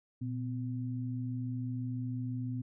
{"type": "tone pair together", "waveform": "sine", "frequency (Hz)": [120, 254], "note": ["B2", "B3"], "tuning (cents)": [-49, 49], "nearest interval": "octave + minor second", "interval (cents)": 1298, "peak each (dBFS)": [-35, -38], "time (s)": [0.21, 2.62], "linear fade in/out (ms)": 10, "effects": []}